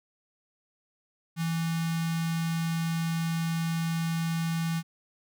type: tone with notch filter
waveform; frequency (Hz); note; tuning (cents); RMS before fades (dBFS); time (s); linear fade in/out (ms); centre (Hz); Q
square; 164.81; E3; 0; -29; 1.36-4.83; 50; 500; 0.61
effects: none